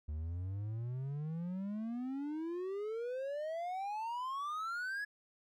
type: exponential sweep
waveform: triangle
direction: up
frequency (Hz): 73.42 to 1700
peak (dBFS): -35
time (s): 0.08-5.05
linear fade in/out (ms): 10
effects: none